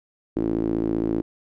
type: tone with band-pass filter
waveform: sawtooth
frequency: 55.3 Hz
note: A1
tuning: 9 cents sharp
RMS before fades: -24 dBFS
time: 0.36-1.22 s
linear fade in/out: 10 ms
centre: 320 Hz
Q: 4.6
effects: none